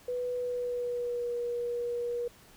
sine tone with pitch glide, 493.9 to 479.3 Hz, B4 to A#4, 0 to +48 cents, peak -30 dBFS, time 0.08-2.28 s, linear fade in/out 5 ms, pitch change -52 cents, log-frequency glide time 0.37-1.35 s, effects pink hiss -57 dBFS RMS until 2.56 s

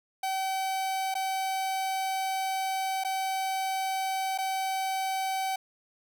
45% pulse tone with dropouts, 765 Hz, G5, 42 cents flat, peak -28 dBFS, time 0.23-5.56 s, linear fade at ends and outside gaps 5 ms, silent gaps 1.142-1.151 / 3.038-3.047 / 4.378-4.385 s, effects none

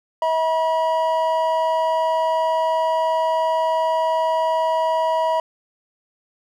triangle tone pair together, 643 / 965.8 Hz, E5 / B5, -43 / -39 cents, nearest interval perfect fifth, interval 704 cents, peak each -18 dBFS, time 0.22-5.4 s, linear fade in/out 2 ms, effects none

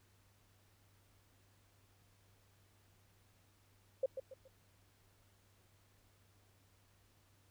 sine tone with echo, 528 Hz, C5, 16 cents sharp, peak -30 dBFS, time 4.03-4.06 s, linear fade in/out 5 ms, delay 140 ms, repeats 3, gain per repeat -9 dB, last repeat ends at 4.48 s, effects added 98 Hz sine -70 dBFS peak until 7.5 s + pink hiss -72 dBFS RMS until 7.5 s

